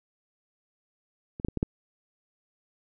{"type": "clicks", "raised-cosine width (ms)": 3, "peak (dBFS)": [-25, -12, -18, -16, -11], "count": 5, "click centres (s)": [1.399, 1.448, 1.485, 1.573, 1.629], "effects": []}